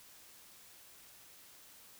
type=silence; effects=white hiss -58 dBFS RMS until 1.99 s